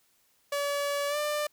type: tone with pitch glide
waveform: sawtooth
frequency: 571 to 595.2 Hz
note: D5 to D5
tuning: -49 to +23 cents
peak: -24 dBFS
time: 0.52-1.47 s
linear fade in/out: 5 ms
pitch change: +72 cents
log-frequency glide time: 1.08-1.17 s
effects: white hiss -68 dBFS RMS until 1.52 s